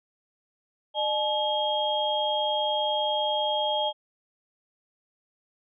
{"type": "tone cluster", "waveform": "sine", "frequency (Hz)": [605, 855, 3245], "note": ["D#5", "A5", "G#7"], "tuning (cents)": [-49, -50, -41], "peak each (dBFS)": -28, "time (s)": [0.94, 3.93], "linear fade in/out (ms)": 50, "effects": []}